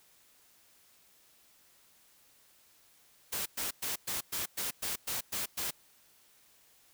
white noise bursts, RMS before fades -35 dBFS, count 10, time 3.32-5.71 s, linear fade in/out 10 ms, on 140 ms, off 110 ms, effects white hiss -64 dBFS RMS until 6.93 s

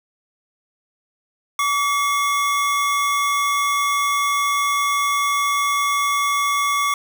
square tone pair together, 1143 / 2158 Hz, D6 / C#7, -47 / -47 cents, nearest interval major seventh, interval 1100 cents, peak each -19 / -25 dBFS, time 1.59-6.94 s, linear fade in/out 2 ms, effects none

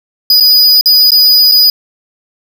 square tone with dropouts, 4946 Hz, D#8, 11 cents flat, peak -4 dBFS, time 0.3-1.7 s, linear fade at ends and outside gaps 2 ms, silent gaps 0.401-0.406 / 0.811-0.858 / 1.106-1.118 / 1.515-1.519 s, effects none

